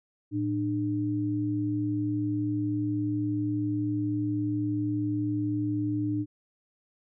sine tone pair together, 112.14 / 300 Hz, A2 / D4, +33 / +37 cents, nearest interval octave + perfect fourth, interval 1704 cents, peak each -31 / -27 dBFS, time 0.31-6.26 s, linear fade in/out 50 ms, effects none

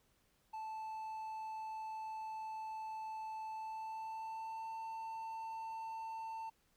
triangle tone with pitch glide, 877 to 894.9 Hz, A5 to A5, -6 to +29 cents, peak -40 dBFS, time 0.53-6.5 s, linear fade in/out 10 ms, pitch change +35 cents, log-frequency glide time 3.5-4.73 s, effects pink hiss -75 dBFS RMS until 6.76 s

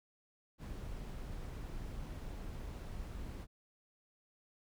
brown noise, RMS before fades -44 dBFS, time 0.58-3.47 s, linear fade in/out 50 ms, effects none

